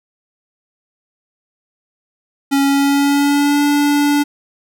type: tone with pitch glide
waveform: square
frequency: 277.2 to 289.6 Hz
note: C#4 to D4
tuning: 0 to -24 cents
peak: -12 dBFS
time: 2.51-4.24 s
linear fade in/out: 20 ms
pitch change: +76 cents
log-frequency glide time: 2.63-3.63 s
effects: none